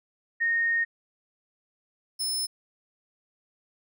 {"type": "tone pair in turn", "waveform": ["sine", "25% pulse"], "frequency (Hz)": [1850, 5233], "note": ["A#6", "E8"], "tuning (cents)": [-14, -14], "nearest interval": "octave + tritone", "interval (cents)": 1800, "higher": "second", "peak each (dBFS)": -22, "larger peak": "neither", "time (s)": [[0.4, 0.85], [2.19, 2.47]], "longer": "first", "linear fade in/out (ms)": 20, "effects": []}